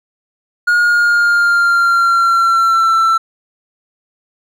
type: tone with pitch glide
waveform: triangle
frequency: 1433 to 1337 Hz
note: F6 to E6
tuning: +44 to +24 cents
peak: -7 dBFS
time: 0.67-3.18 s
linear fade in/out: 10 ms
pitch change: -120 cents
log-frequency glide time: 0.77-2.96 s
effects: none